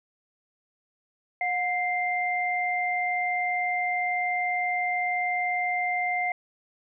sine tone pair together, 722.7 / 2093 Hz, F#5 / C7, -41 / 0 cents, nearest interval octave + tritone, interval 1841 cents, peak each -27 dBFS, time 1.41-6.32 s, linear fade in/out 2 ms, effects none

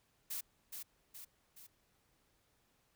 blue noise with echo, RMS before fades -41 dBFS, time 0.3-0.41 s, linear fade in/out 10 ms, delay 420 ms, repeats 3, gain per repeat -5 dB, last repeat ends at 1.67 s, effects pink hiss -75 dBFS RMS until 2.95 s

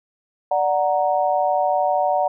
sine chord, D augmented, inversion none, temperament equal, 587.3 / 740 / 932.3 Hz, D5 / F#5 / A#5, 0 / 0 / 0 cents, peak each -21 / -19 / -24 dBFS, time 0.51-2.28 s, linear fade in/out 5 ms, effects none

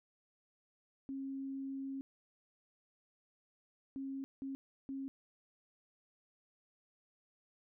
sine tone bursts at uneven times, 270.7 Hz, C#4, 41 cents flat, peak -39 dBFS, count 4, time 1.09-2.01 / 3.96-4.24 / 4.42-4.55 / 4.89-5.08 s, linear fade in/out 0 ms, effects none

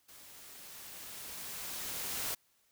white noise with level ramp, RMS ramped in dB -55 to -36 dBFS, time 0.08-2.35 s, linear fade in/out 10 ms, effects white hiss -72 dBFS RMS until 2.71 s

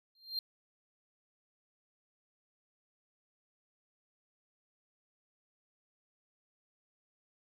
triangle tone with exponential growth, 4186 Hz, C8, in tune, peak -29 dBFS, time 0.15-0.39 s, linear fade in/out 2 ms, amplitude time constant 51 ms, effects none

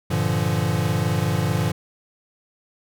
square chord, G minor seventh, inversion none, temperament equal with one note detuned, 98 / 116.54 / 146.83 / 171.61 Hz, G2 / Bb2 / D3 / F3, 0 / 0 / 0 / -30 cents, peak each -26 dBFS, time 0.1-1.72 s, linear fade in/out 10 ms, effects none

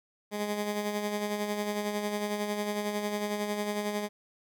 15% pulse tone with tremolo, 207.7 Hz, G#3, in tune, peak -22 dBFS, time 0.31-4.09 s, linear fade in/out 50 ms, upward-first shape sine, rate 11 Hz, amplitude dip 45%, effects none

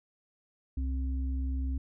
sine tone pair together, 65.41 / 264.8 Hz, C2 / C4, 0 / +21 cents, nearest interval 2 octaves, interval 2421 cents, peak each -29 / -40 dBFS, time 0.77-1.78 s, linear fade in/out 5 ms, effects none

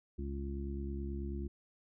harmonic tone, 69.3 Hz, C#2, in tune, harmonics 1 / 2 / 3 / 4 / 5, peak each -38 / -49 / -44 / -50 / -45 dBFS, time 0.18-1.48 s, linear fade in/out 10 ms, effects none

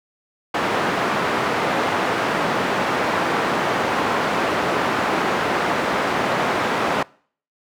white band-pass noise, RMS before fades -21 dBFS, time 0.54-7.03 s, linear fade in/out 5 ms, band 170 to 1300 Hz, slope 12 dB/octave, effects noise-tail reverb RT60 0.5 s tail -24 dB re dry

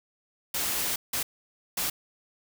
white noise bursts at uneven times, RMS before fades -29 dBFS, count 3, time 0.54-0.96 / 1.13-1.23 / 1.77-1.9 s, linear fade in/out 5 ms, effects none

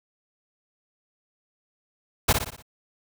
pink noise with echo, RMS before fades -18 dBFS, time 2.28-2.33 s, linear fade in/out 10 ms, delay 59 ms, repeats 5, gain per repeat -6 dB, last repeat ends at 2.625 s, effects none

